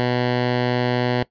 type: tone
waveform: 10% pulse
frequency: 123.47 Hz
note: B2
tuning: in tune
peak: -10 dBFS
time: 0-1.23 s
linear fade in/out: 0 ms
effects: noise-tail reverb RT60 0.1 s tail -18 dB re dry + resampled to 11025 Hz